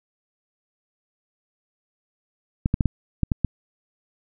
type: clicks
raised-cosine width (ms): 5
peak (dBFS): -7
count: 7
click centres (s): 2.659 / 2.741 / 2.808 / 2.857 / 3.233 / 3.318 / 3.447
effects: none